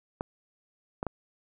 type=clicks; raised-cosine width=1 ms; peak=-17 dBFS; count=3; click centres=0.209 / 1.029 / 1.067 s; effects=none